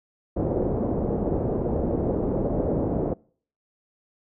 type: low-pass noise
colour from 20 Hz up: white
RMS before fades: -25 dBFS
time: 0.36-3.14 s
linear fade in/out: 10 ms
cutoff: 540 Hz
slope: 24 dB/octave
effects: noise-tail reverb RT60 0.5 s tail -25 dB re dry